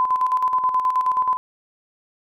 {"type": "tone with tremolo", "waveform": "sine", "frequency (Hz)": 1016, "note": "B5", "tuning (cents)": 49, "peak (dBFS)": -15, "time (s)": [0, 1.37], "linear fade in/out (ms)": 0, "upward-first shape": "square", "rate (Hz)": 9.4, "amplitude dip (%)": 55, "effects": []}